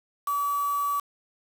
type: tone with quantisation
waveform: sine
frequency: 1145 Hz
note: D6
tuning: 44 cents flat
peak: -24 dBFS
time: 0.27-1 s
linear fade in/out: 5 ms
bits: 6
effects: none